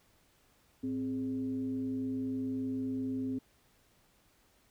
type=tone with frequency modulation; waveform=sine; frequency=261.6 Hz; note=C4; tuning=in tune; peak=-32 dBFS; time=0.83-3.39 s; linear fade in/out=10 ms; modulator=156 Hz; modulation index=0.43; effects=pink hiss -68 dBFS RMS until 4.7 s